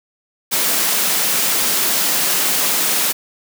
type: high-pass noise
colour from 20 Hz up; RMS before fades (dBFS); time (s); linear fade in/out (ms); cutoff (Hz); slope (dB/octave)
white; -17; 0.51-3.13; 20; 150; 96
effects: none